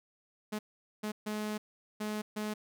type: tone bursts at uneven times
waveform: sawtooth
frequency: 212.3 Hz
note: G#3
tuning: 38 cents sharp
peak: -30 dBFS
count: 5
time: 0.52-0.59 / 1.03-1.12 / 1.26-1.58 / 2-2.22 / 2.36-2.54 s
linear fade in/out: 10 ms
effects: none